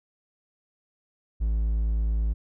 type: tone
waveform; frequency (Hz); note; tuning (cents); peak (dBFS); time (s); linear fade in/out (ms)
triangle; 54.6; A1; -13; -20; 1.4-2.34; 20
effects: none